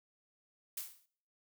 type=noise with exponential decay; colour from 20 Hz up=blue; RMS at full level=-37 dBFS; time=0.77-1.06 s; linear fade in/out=5 ms; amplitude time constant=63 ms; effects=noise-tail reverb RT60 0.6 s tail -23 dB re dry